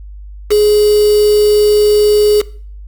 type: tone with quantisation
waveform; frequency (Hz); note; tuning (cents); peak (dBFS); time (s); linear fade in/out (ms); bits
sine; 418.6; G#4; +14; -6; 0.5-2.42; 20; 3
effects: noise-tail reverb RT60 0.5 s tail -21 dB re dry + added 50 Hz sine -28 dBFS peak until 2.87 s